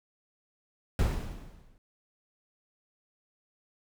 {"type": "noise with exponential decay", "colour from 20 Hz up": "brown", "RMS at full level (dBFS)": -23, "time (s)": [0.99, 1.78], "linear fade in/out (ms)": 1, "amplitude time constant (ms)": 170, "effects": []}